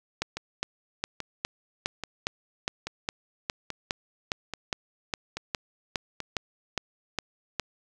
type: two click trains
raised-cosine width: 0.2 ms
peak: -10 / -16 dBFS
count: 19 / 8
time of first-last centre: 0.22-7.597 / 0.37-6.203 s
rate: 2.44 / 1.2 Hz
effects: none